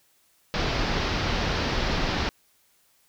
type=low-pass noise; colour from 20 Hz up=pink; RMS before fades=-26 dBFS; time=0.54-2.29 s; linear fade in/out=0 ms; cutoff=5400 Hz; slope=48 dB/octave; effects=white hiss -64 dBFS RMS until 3.08 s